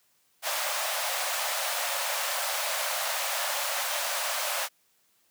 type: high-pass noise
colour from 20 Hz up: pink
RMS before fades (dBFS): -30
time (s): 0.42-4.69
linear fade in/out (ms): 50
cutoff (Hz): 540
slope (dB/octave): 96
effects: white hiss -68 dBFS RMS until 5.3 s + high-pass 80 Hz 12 dB/octave